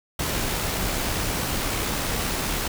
pink noise with amplitude modulation, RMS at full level -25 dBFS, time 0.19-2.68 s, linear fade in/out 5 ms, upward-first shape sine, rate 69.5 Hz, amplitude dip 25%, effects none

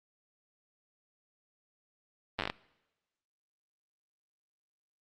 slowing click train, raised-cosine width 0.3 ms, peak -16 dBFS, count 8, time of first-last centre 2.39-2.499 s, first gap 9 ms, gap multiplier 1.18, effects noise-tail reverb RT60 1.0 s tail -21 dB re dry + Opus 32 kbps

